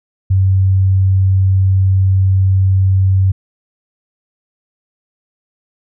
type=tone; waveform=sine; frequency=95.3 Hz; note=G2; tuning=48 cents flat; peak=-8 dBFS; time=0.3-3.32 s; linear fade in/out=10 ms; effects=none